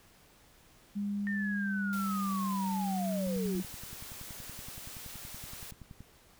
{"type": "tone with pitch glide", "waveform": "sine", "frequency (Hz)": [203.1, 187.32], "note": ["G#3", "F#3"], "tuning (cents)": [-38, 22], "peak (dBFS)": -31, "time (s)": [0.95, 3.63], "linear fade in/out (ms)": 20, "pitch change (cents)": -140, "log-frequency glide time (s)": [1.26, 3.5]}
{"type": "linear sweep", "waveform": "sine", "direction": "down", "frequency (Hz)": [1830, 333], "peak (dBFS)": -35, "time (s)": [1.27, 3.6], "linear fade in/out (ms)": 0}
{"type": "noise", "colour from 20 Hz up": "white", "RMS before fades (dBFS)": -46, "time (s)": [1.93, 5.71], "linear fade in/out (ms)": 0}
{"type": "click train", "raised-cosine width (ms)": 5, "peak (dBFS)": -35, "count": 30, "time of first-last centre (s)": [3.27, 6.006], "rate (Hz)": 10.6}
{"effects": ["pink hiss -61 dBFS RMS until 6.39 s"]}